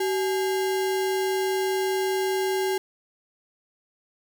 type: tone with sample-and-hold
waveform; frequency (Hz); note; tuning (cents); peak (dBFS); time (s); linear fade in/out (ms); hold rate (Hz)
sine; 380; F#4; +46; -22; 0-2.78; 5; 1225
effects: none